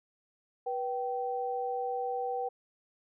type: tone pair together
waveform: sine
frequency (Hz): 487.6 / 774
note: B4 / G5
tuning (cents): -22 / -22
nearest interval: minor sixth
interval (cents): 800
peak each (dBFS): -34 / -33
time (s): 0.66-2.49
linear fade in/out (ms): 10
effects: none